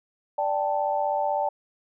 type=chord; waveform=sine; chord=D suspended fourth; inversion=none; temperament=equal; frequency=587.3 / 784 / 880 Hz; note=D5 / G5 / A5; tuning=0 / 0 / 0 cents; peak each=-27 dBFS; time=0.38-1.49 s; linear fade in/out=5 ms; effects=none